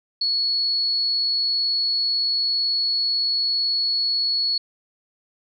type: tone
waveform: sine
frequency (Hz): 4379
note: C#8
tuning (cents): -22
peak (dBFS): -19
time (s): 0.21-4.58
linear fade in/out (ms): 5
effects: none